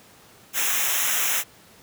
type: noise with comb filter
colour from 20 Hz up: white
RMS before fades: -23 dBFS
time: 0.53-1.44 s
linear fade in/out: 50 ms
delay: 0.22 ms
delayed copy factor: -0.95
effects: pink hiss -51 dBFS RMS until 1.82 s + high-pass 100 Hz 12 dB/octave